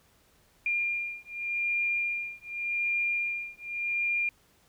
sine beating tone pair, 2402 / 2402.86 Hz, D7 / D7, +38 / +39 cents, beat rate 0.86 Hz, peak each -31 dBFS, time 0.66-4.29 s, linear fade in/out 2 ms, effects pink hiss -64 dBFS RMS until 4.68 s

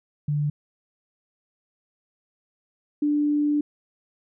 sine tone pair in turn, 147.3 / 294.6 Hz, D3 / D4, +6 / +6 cents, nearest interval octave, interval 1200 cents, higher second, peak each -21 / -19 dBFS, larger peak second, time 0.28-0.5 / 3.02-3.61 s, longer second, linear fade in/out 5 ms, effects none

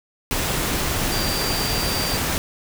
sine tone in noise, 4710 Hz, D8, 4 cents sharp, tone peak -27 dBFS, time 1.12-2.17 s, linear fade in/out 0 ms, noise pink, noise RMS -23 dBFS, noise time 0.31-2.38 s, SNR -7 dB, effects none

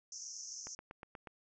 white band-pass noise, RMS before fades -47 dBFS, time 0.12-0.75 s, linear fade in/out 2 ms, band 5400 to 6600 Hz, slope 96 dB/octave
click train, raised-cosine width 0.5 ms, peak -32 dBFS, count 6, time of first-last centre 0.67-1.272 s, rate 8.3 Hz
effects none

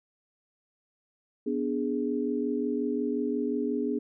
sine chord, G# diminished, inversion first, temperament equal with one note detuned, 246.9 / 292.5 / 415.3 Hz, B3 / D4 / G#4, 0 / -7 / 0 cents, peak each -30 / -31 / -31 dBFS, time 1.46-3.99 s, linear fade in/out 10 ms, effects none

